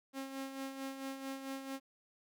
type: tone with tremolo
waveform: sawtooth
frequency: 269.5 Hz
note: C#4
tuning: 49 cents flat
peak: -35 dBFS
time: 0.13-1.8 s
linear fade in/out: 50 ms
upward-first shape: sine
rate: 4.5 Hz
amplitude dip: 55%
effects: 12-bit